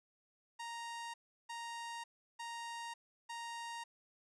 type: tone bursts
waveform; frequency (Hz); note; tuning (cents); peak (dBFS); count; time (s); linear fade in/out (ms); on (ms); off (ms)
sawtooth; 932.3; A#5; 0; -39; 4; 0.59-3.84; 10; 550; 350
effects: resampled to 22050 Hz